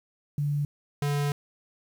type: tone pair in turn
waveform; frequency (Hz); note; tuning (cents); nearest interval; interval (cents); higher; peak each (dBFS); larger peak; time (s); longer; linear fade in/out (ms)
sine / square; 145.3 / 144.3; D3 / D3; -18 / -30; unison; 12; first; -24 / -25; first; 0.38-0.65 / 1.02-1.32; second; 2
effects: 9-bit